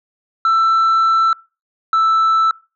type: tone pair in turn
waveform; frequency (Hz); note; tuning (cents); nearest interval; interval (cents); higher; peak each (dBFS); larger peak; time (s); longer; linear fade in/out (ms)
sine; 1332 / 1320.5; E6 / E6; +18 / +3; unison; 15; first; -8; neither; 0.45-1.33 / 1.93-2.51; first; 2
effects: noise-tail reverb RT60 0.3 s tail -24 dB re dry + tanh soft clip ceiling -10 dBFS